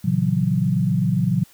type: chord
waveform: sine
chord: F# dominant seventh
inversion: first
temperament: equal with one note detuned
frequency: 116.54 / 137.32 / 164.81 / 185 Hz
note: A#2 / C#3 / E3 / F#3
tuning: 0 / -16 / 0 / 0 cents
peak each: -24 / -23 / -22 / -21 dBFS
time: 0.04-1.44 s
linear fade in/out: 10 ms
effects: white hiss -52 dBFS RMS until 1.53 s